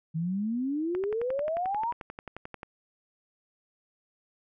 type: exponential sweep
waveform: sine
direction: up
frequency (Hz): 155.56 to 987.8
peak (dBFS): -27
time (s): 0.14-1.93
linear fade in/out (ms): 20
type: click train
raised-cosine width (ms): 0.5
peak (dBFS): -24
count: 20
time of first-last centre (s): 0.95-2.631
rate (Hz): 11.3
effects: none